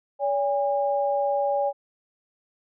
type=tone pair together; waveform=sine; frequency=569 / 811.8 Hz; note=C#5 / G#5; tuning=+45 / -40 cents; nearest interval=tritone; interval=615 cents; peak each=-23 / -25 dBFS; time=0.19-1.73 s; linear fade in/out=50 ms; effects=none